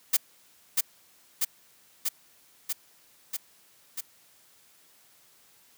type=noise with echo; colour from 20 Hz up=blue; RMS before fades=-21 dBFS; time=0.13-0.17 s; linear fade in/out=10 ms; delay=640 ms; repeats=6; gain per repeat=-2 dB; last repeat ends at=4.01 s; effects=white hiss -60 dBFS RMS until 5.77 s + high-pass 80 Hz 12 dB/octave